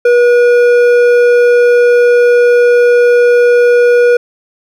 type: tone with hard clipping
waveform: sine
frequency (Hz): 483.4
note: B4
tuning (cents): -37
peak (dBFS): -6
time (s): 0.05-4.17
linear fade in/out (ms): 5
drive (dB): 8
effects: none